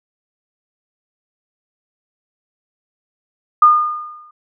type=tone with exponential decay; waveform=sine; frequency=1218 Hz; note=D#6; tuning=37 cents flat; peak=-3 dBFS; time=3.62-4.31 s; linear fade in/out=5 ms; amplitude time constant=150 ms; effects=none